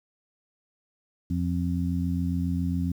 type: harmonic tone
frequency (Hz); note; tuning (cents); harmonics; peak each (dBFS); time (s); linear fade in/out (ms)
87.31; F2; 0; 1 / 2 / 3; -28 / -28 / -30; 1.3-2.92; 5
effects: 9-bit